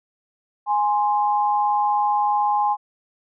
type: tone pair together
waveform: sine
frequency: 830.6 / 1046.5 Hz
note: G#5 / C6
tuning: 0 / 0 cents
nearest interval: major third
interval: 400 cents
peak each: -18 / -23 dBFS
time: 0.66-2.77 s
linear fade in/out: 50 ms
effects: none